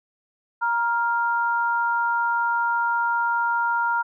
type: tone pair together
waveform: sine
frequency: 942.1 / 1396.9 Hz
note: A#5 / F6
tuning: +18 / 0 cents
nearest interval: perfect fifth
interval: 682 cents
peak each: -22 / -23 dBFS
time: 0.61-4.03 s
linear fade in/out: 20 ms
effects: none